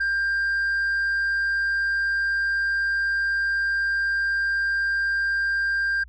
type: tone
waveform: sine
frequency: 1592 Hz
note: G6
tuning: 26 cents sharp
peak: -18 dBFS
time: 0-6.04 s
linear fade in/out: 10 ms
effects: tanh soft clip ceiling -20 dBFS + added 60 Hz sine -43 dBFS peak until 6.08 s